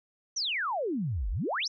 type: exponential two-way sweep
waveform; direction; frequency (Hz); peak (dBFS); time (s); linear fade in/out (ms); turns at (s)
sine; down then up; 6272 to 42 to 6272; -28; 0.36-1.68; 10; 1.3
effects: none